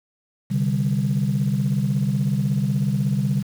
sine chord, C suspended second, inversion none, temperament just, 130.81 / 147.16 / 196.22 Hz, C3 / D3 / G3, 0 / +4 / +2 cents, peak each -22 dBFS, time 0.5-3.43 s, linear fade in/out 20 ms, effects tanh soft clip ceiling -12 dBFS + 7-bit

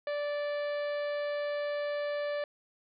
harmonic tone with a mistuned harmonic, 584 Hz, D5, 10 cents flat, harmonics 1 / 2 / 3 / 4 / 5 / 6 / 7 / 8, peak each -31 / -45 / -42 / -49 / -53 / -54 / -54 / -57 dBFS, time 0.07-2.44 s, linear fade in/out 2 ms, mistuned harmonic 8, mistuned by -17 cents, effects none

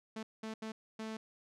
sawtooth tone bursts at uneven times, 220 Hz, A3, in tune, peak -36 dBFS, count 4, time 0.16-0.23 / 0.43-0.54 / 0.62-0.72 / 0.99-1.17 s, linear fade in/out 5 ms, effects low-pass 7000 Hz 12 dB/octave

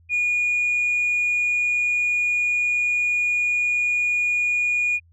sine tone, 2443 Hz, D#7, 32 cents flat, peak -17 dBFS, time 0.09-5 s, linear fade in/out 50 ms, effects tanh soft clip ceiling -16 dBFS + added 84 Hz sine -52 dBFS peak until 5.12 s

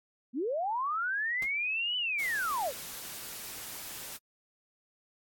sine linear two-way sweep, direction up then down, 217.9 to 3011 to 454.6 Hz, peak -29 dBFS, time 0.33-2.73 s, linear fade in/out 50 ms, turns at 1.97 s
pink noise with exponential decay, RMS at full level -40 dBFS, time 1.42-1.53 s, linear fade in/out 1 ms, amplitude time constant 22 ms
white noise, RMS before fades -42 dBFS, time 2.18-4.18 s, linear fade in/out 20 ms
effects AAC 64 kbps

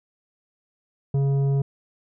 triangle tone with tanh clipping, 138.4 Hz, C#3, 2 cents flat, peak -20 dBFS, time 1.14-1.62 s, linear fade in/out 5 ms, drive 13 dB, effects none

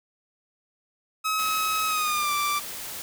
sawtooth tone with pitch glide, 1279 to 1172.8 Hz, D#6 to D6, +47 to -3 cents, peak -20 dBFS, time 1.24-2.6 s, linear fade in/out 20 ms, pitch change -150 cents, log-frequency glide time 1.87-2.32 s
white noise, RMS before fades -36 dBFS, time 1.39-3.02 s, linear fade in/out 0 ms
effects none

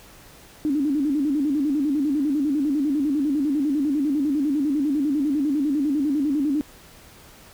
sine tone with vibrato, 287.9 Hz, D4, 34 cents flat, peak -19 dBFS, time 0.65-6.61 s, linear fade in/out 0 ms, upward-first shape square, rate 10 Hz, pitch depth 100 cents each way, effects pink hiss -48 dBFS RMS until 7.53 s

